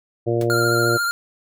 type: harmonic tone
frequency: 117.2 Hz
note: A#2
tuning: 10 cents sharp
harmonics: 1 / 2 / 3 / 4 / 5 / 6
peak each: -23 / -32 / -21 / -24 / -26 / -32 dBFS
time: 0.26-0.98 s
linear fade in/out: 20 ms
type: noise with exponential decay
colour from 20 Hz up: pink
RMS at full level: -29 dBFS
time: 0.41-0.49 s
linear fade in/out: 2 ms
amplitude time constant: 16 ms
type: tone with vibrato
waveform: square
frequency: 1396.9 Hz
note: F6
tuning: in tune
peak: -20 dBFS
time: 0.5-1.11 s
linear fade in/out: 0 ms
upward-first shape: sine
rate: 14 Hz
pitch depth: 28 cents each way
effects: none